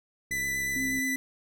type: click train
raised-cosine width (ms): 3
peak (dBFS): -32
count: 47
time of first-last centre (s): 0.31-0.988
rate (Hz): 67.8
type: tone with vibrato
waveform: 45% pulse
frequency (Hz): 1991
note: B6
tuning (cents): +14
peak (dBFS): -28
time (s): 0.31-1.16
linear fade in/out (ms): 5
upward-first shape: triangle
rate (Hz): 8.4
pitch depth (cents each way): 13
type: tone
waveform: sine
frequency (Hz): 263.1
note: C4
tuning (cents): +10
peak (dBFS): -31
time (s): 0.76-1.16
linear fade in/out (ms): 0
effects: none